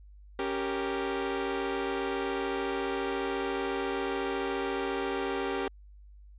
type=chord; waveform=sawtooth; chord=G diminished; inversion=second; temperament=equal; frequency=277.2 / 392 / 466.2 Hz; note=Db4 / G4 / Bb4; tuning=0 / 0 / 0 cents; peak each=-32 / -28 / -32 dBFS; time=0.39-5.68 s; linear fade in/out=2 ms; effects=added 50 Hz sine -49 dBFS peak until 6.38 s + resampled to 8000 Hz